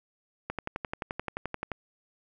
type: click train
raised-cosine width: 0.5 ms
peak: -17 dBFS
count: 15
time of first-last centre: 0.5-1.717 s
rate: 11.5 Hz
effects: none